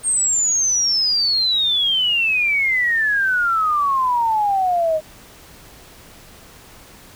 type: exponential sweep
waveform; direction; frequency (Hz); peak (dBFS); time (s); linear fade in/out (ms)
sine; down; 8670 to 613; -15; 0.03-5.01; 50
effects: pink hiss -44 dBFS RMS until 7.15 s